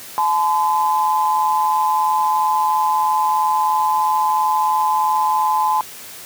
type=tone pair together; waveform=sine; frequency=858 / 1021 Hz; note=A5 / C6; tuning=-44 / -43 cents; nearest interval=minor third; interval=301 cents; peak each=-17 dBFS; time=0.18-5.81 s; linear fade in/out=0 ms; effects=white hiss -36 dBFS RMS until 6.25 s + high-pass 80 Hz 12 dB/octave